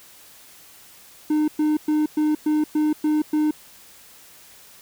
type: tone bursts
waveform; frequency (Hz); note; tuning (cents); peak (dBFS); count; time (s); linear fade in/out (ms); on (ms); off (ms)
triangle; 304.5; D#4; -37; -15; 8; 1.3-3.51; 5; 180; 110
effects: white hiss -48 dBFS RMS until 4.81 s